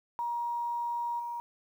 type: tone with level steps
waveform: sine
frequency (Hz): 948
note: A#5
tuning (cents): +29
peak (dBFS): -30 / -34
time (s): 0.19-1.4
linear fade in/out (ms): 0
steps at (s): 1.19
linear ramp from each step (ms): 10
effects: 10-bit